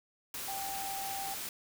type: tone in noise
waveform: sine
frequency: 784 Hz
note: G5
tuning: in tune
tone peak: -38 dBFS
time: 0.48-1.34 s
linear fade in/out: 2 ms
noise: white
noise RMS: -40 dBFS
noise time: 0.34-1.49 s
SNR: -1 dB
effects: none